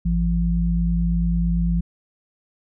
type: tone pair together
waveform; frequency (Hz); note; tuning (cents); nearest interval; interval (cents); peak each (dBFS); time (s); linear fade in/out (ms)
sine; 54.05 / 171; A1 / F3; -30 / -36; octave + minor sixth; 1994; -20 / -20; 0.05-1.81; 10
effects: none